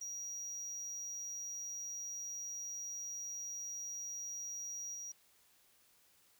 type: tone with level steps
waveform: triangle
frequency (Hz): 5750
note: F8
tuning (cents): +50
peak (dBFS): -40 / -42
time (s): 0.01-5.12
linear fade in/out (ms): 5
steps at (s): 4.94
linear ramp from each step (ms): 10
effects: white hiss -69 dBFS RMS until 6.39 s